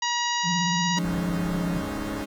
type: harmonic tone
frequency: 957 Hz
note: A#5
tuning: 45 cents sharp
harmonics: 1 / 2 / 3 / 4 / 5 / 6 / 7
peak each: -27 / -30 / -32 / -33 / -34 / -35 / -35 dBFS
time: 0.02-0.99 s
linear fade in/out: 5 ms
type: tone with vibrato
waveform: sine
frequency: 174.61 Hz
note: F3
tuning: in tune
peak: -25 dBFS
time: 0.43-1.82 s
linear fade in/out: 50 ms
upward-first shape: sine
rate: 17 Hz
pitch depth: 74 cents each way
type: chord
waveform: 35% pulse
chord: Ab suspended fourth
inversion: none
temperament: equal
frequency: 207.7 / 277.2 / 311.1 Hz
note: Ab3 / Db4 / Eb4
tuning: 0 / 0 / 0 cents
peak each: -33 dBFS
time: 0.96-2.26 s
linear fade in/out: 20 ms
type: low-pass noise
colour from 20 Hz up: pink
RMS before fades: -35 dBFS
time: 1.03-2.24 s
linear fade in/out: 20 ms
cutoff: 1900 Hz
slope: 96 dB/octave
effects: none

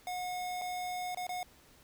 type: tone with dropouts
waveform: square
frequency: 725 Hz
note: F#5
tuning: 35 cents flat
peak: -36 dBFS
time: 0.07-1.43 s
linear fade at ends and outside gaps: 1 ms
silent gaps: 0.614-0.618 / 1.147-1.172 / 1.268-1.292 s
effects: pink hiss -61 dBFS RMS until 1.83 s

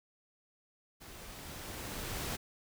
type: noise with level ramp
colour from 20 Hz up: pink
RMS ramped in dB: -51 to -37 dBFS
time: 1-2.37 s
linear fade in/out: 20 ms
effects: none

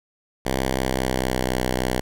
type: tone with pitch glide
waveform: 5% pulse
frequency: 65.41 to 63.22 Hz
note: C2 to B1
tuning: 0 to +41 cents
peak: -10 dBFS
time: 0.45-2.01 s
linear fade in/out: 10 ms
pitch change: -59 cents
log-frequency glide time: 0.61-1.57 s
effects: none

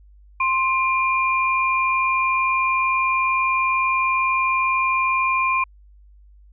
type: tone pair together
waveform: sine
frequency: 1048.9 / 2400 Hz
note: C6 / D7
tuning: +4 / +37 cents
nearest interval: octave + major second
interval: 1433 cents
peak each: -19 / -21 dBFS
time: 0.4-5.64 s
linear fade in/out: 5 ms
effects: added 50 Hz sine -46 dBFS peak until 6.52 s

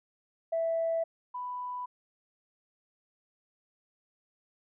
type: tone pair in turn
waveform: sine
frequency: 659.3 / 991.6 Hz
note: E5 / B5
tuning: 0 / +7 cents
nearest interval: perfect fifth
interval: 707 cents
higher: second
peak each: -26 / -34 dBFS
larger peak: first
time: 0.52-1.04 / 1.34-1.86 s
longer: neither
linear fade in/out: 10 ms
effects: tanh soft clip ceiling -22 dBFS

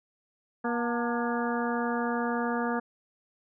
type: harmonic tone with a mistuned harmonic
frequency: 238.3 Hz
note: A#3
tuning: 38 cents sharp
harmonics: 1 / 2 / 3 / 4 / 5 / 6 / 7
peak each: -30 / -33 / -35 / -36 / -37 / -38 / -38 dBFS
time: 0.64-2.8 s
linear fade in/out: 10 ms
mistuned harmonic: 4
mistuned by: -80 cents
effects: none

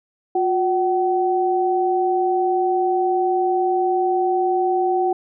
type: tone pair together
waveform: sine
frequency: 359.7 / 758.2 Hz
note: F#4 / F#5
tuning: -49 / +42 cents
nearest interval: octave + minor second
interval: 1291 cents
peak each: -19 / -19 dBFS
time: 0.35-5.13 s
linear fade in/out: 5 ms
effects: none

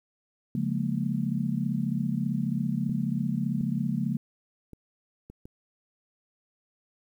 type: chord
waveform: sine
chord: Bb minor seventh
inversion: first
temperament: just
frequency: 139.85 / 174.81 / 209.8 / 233.1 Hz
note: Db3 / F3 / Ab3 / Bb3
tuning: +16 / +2 / +18 / 0 cents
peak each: -31 dBFS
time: 0.55-4.17 s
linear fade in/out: 2 ms
type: clicks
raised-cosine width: 3 ms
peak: -31 dBFS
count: 5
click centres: 2.895 / 3.61 / 4.733 / 5.3 / 5.455 s
effects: 10-bit

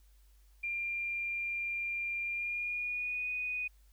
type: tone with pitch glide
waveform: sine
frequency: 2389 to 2482 Hz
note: D7 to D#7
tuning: +29 to -5 cents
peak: -33 dBFS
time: 0.63-3.68 s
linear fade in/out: 10 ms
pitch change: +66 cents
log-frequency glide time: 2.22-3.29 s
effects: added 50 Hz sine -59 dBFS peak until 3.92 s + white hiss -72 dBFS RMS until 3.92 s

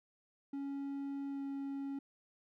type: tone with pitch glide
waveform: triangle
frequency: 278.3 to 276.4 Hz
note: C#4 to C#4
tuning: +7 to -5 cents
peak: -36 dBFS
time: 0.53-1.99 s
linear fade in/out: 5 ms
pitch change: -12 cents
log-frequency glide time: 1.29-1.42 s
effects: none

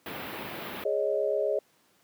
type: band-stop noise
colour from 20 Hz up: pink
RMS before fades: -36 dBFS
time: 0.06-0.84 s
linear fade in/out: 2 ms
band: 3500 to 14000 Hz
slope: 24 dB/octave
type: chord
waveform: sine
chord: Ab suspended fourth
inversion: none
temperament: equal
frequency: 415.3 / 554.4 / 622.3 Hz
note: Ab4 / Db5 / Eb5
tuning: 0 / 0 / 0 cents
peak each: -29 dBFS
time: 0.85-1.59 s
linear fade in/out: 5 ms
effects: pink hiss -65 dBFS RMS until 2.03 s + high-pass 200 Hz 12 dB/octave

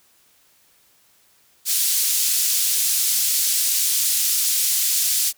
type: band-pass noise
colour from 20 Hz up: white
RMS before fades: -20 dBFS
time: 1.65-5.33 s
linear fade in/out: 50 ms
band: 4300 to 14000 Hz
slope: 12 dB/octave
effects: white hiss -58 dBFS RMS until 5.37 s

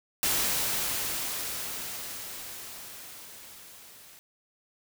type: noise with level ramp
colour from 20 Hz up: white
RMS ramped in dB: -26 to -52 dBFS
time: 0.23-4.19 s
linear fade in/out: 0 ms
effects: none

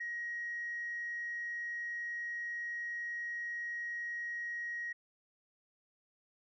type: tone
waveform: sine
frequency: 1891 Hz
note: A#6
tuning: 24 cents sharp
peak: -36 dBFS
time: 0-4.93 s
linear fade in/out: 10 ms
effects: tanh soft clip ceiling -32 dBFS

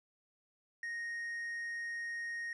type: tone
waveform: triangle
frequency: 1864.7 Hz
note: A#6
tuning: in tune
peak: -36 dBFS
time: 0.83-2.53 s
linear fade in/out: 2 ms
effects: resampled to 22050 Hz

